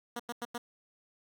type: tone bursts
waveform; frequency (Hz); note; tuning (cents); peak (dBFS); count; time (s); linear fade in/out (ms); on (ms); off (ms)
10% pulse; 238.8; A#3; +42; -27; 4; 0.16-0.58; 5; 36; 92
effects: none